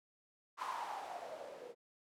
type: noise with low-pass filter sweep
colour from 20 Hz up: violet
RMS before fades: -45 dBFS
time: 0.57-1.75 s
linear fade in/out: 50 ms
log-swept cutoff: 1100 to 460 Hz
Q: 6.2
effects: none